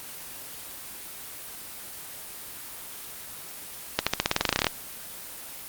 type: accelerating click train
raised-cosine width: 0.2 ms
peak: -3 dBFS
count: 16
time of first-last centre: 3.99-4.668 s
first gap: 76 ms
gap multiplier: 0.92
effects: white hiss -40 dBFS RMS until 5.68 s + Opus 24 kbps